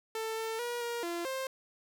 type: tone with pitch steps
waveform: sawtooth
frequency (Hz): 444.2 / 447 / 479.9 / 472.7 / 342.9 / 528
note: A4 / A4 / B4 / A#4 / F4 / C5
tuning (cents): +16 / +27 / -50 / +24 / -32 / +16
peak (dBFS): -30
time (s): 0.15-1.47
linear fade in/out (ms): 2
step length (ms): 220
effects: none